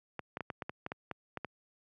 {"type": "clicks", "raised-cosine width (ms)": 0.5, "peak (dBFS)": -22, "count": 11, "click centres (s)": [0.193, 0.371, 0.407, 0.502, 0.622, 0.695, 0.864, 0.919, 1.113, 1.373, 1.447], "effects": ["high-pass 100 Hz 12 dB/octave"]}